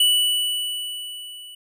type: tone with level ramp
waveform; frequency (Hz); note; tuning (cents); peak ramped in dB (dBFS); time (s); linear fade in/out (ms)
square; 2960; F#7; 0; -14 to -39; 0-1.55; 5
effects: none